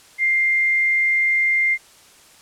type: tone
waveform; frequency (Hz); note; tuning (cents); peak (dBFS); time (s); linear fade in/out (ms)
sine; 2100; C7; +6; -15; 0.18-1.78; 50
effects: white hiss -49 dBFS RMS until 2.41 s + low-pass 10000 Hz 12 dB/octave